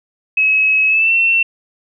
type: tone with pitch glide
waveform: sine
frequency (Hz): 2567 to 2702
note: E7 to E7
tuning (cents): -47 to +42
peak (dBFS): -10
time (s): 0.37-1.43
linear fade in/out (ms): 5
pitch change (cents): +89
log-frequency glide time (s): 0.88-1.13
effects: none